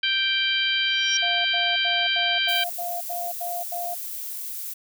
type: harmonic tone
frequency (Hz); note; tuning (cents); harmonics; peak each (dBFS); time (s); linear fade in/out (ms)
784; G5; 0; 2 / 3 / 4 / 5 / 6; -27 / -27 / -23 / -31 / -34; 0.03-2.64; 5
type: tone with exponential growth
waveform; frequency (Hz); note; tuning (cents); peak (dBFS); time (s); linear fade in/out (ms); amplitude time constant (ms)
sine; 5640; F8; +16; -21; 0.85-1.17; 2; 69
type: tone bursts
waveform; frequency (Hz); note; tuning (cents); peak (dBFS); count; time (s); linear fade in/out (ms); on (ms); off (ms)
sine; 699; F5; +1; -28; 9; 1.22-3.946; 10; 230; 82
type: noise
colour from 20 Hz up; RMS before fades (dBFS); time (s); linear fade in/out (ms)
violet; -33; 2.48-4.74; 10
effects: none